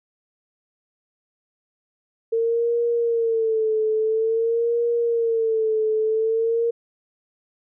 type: tone with vibrato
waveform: sine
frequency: 452.7 Hz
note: A4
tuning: 49 cents sharp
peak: -18 dBFS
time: 2.32-6.71 s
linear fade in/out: 10 ms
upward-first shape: sine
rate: 0.49 Hz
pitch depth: 70 cents each way
effects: none